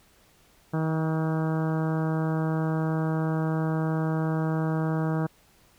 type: harmonic tone with a mistuned harmonic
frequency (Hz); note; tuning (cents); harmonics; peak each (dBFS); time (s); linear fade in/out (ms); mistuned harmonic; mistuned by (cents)
159; D#3; +38; 1 / 2 / 3 / 4 / 5 / 6 / 7 / 8 / 9 / 10; -25 / -31 / -35 / -37 / -39 / -41 / -42 / -43 / -44 / -45; 0.73-5.27; 10; 7; +20
effects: pink hiss -60 dBFS RMS until 5.78 s